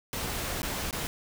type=noise with dropouts; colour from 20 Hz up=pink; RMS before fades=-33 dBFS; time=0.13-1.07 s; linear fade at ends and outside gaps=0 ms; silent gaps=0.619-0.63 / 0.909-0.928 s; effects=none